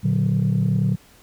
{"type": "chord", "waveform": "sine", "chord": "Bb augmented", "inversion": "none", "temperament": "equal", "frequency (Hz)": [116.54, 146.83, 185], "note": ["Bb2", "D3", "F#3"], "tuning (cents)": [0, 0, 0], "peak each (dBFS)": -20, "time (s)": [0.03, 0.96], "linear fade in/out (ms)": 20, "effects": ["tanh soft clip ceiling -12 dBFS", "pink hiss -52 dBFS RMS until 1.22 s"]}